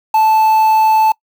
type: tone with quantisation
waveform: triangle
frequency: 876 Hz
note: A5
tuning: 8 cents flat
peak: -6 dBFS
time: 0.14-1.12 s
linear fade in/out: 5 ms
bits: 5
effects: noise-tail reverb RT60 0.1 s tail -24 dB re dry